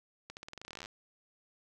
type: accelerating click train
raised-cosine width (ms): 0.2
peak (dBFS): -27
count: 20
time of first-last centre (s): 0.3-0.859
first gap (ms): 69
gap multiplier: 0.89
effects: none